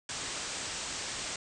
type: low-pass noise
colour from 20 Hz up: white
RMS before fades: -38 dBFS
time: 0.09-1.36 s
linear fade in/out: 2 ms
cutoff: 8500 Hz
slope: 96 dB/octave
effects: none